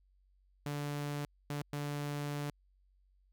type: tone bursts at uneven times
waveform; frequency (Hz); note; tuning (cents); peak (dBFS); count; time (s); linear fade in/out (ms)
sawtooth; 145.4; D3; -17; -32; 3; 0.66-1.25 / 1.5-1.62 / 1.73-2.5; 2
effects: added 47 Hz sine -66 dBFS peak until 3.32 s